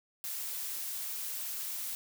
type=noise; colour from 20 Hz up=blue; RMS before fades=-38 dBFS; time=0.24-1.95 s; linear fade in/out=0 ms; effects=none